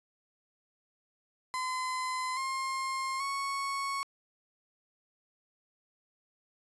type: tone with pitch steps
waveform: 35% pulse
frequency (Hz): 1023 / 1063.4 / 1105.3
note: C6 / C6 / C#6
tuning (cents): -39 / +28 / -5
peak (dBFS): -30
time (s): 1.54-4.03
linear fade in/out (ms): 0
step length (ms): 830
effects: resampled to 24000 Hz